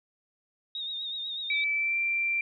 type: tone with vibrato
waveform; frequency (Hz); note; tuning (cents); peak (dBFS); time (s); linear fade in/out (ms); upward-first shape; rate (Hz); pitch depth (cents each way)
sine; 3718; A#7; -5; -32; 0.75-1.64; 2; sine; 8.1; 48
type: tone with pitch glide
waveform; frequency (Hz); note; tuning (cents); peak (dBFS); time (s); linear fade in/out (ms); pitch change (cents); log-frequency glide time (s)
sine; 2312 to 2358; D7 to D7; -28 to +6; -25; 1.5-2.41; 2; +34; 1.72-1.97
effects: none